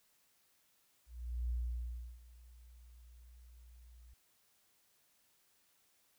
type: tone with ADSR envelope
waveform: sine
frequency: 59.8 Hz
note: A#1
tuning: 45 cents sharp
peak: -33 dBFS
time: 1.06-4.14 s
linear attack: 440 ms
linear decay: 690 ms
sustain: -22 dB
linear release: 5 ms
effects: white hiss -73 dBFS RMS until 6.18 s